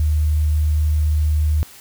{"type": "tone with sample-and-hold", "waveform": "sine", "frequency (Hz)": 76.2, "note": "D#2", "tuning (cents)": -36, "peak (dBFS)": -14, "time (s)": [0, 1.63], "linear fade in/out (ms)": 0, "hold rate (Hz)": 11025, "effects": ["white hiss -43 dBFS RMS until 1.8 s"]}